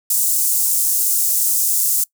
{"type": "high-pass noise", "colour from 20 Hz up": "pink", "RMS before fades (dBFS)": -17, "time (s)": [0.1, 2.04], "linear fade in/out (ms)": 5, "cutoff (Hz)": 7500, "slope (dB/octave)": 24, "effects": ["noise-tail reverb RT60 0.1 s tail -23 dB re dry"]}